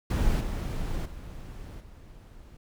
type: noise with level steps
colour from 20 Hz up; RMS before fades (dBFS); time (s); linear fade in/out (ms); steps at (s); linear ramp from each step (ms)
brown; -25 / -31 / -41 / -48; 0.1-2.57; 5; 0.4 / 1.05 / 1.8; 10
effects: none